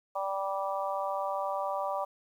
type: harmonic tone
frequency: 194.9 Hz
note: G3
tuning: 10 cents flat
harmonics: 3 / 4 / 5 / 6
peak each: -34 / -35 / -36 / -37 dBFS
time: 0.15-2.05 s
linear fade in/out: 10 ms
effects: 10-bit